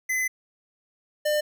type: tone pair in turn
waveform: square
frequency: 2029 / 600.4 Hz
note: B6 / D5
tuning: +46 / +38 cents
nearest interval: octave + major sixth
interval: 2108 cents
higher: first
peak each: -24 / -22 dBFS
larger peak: second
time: 0.09-0.28 / 1.25-1.41 s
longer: first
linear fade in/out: 10 ms
effects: none